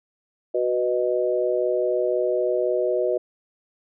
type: chord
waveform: sine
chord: B major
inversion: second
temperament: equal with one note detuned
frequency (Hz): 370 / 493.9 / 619.7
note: F#4 / B4 / D#5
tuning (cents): 0 / 0 / -7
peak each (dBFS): -24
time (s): 0.54-3.18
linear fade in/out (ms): 10
effects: none